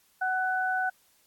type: tone pair together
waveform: sine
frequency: 747 / 1494 Hz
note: F#5 / F#6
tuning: +16 / +16 cents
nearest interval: octave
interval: 1200 cents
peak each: -28 dBFS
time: 0.21-0.9 s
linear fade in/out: 10 ms
effects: white hiss -65 dBFS RMS until 1.26 s + AAC 64 kbps